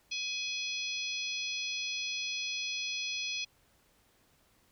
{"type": "harmonic tone", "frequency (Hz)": 840, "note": "G#5", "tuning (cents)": 19, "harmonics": [3, 4, 5, 6, 7], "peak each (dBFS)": [-37, -39, -41, -43, -44], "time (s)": [0.11, 3.45], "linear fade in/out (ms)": 10, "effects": ["pink hiss -68 dBFS RMS until 4.71 s"]}